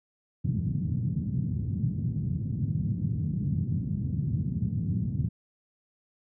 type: band-pass noise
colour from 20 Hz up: pink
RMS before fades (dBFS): -29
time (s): 0.44-5.29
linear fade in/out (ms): 10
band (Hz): 100 to 180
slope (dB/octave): 24
effects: none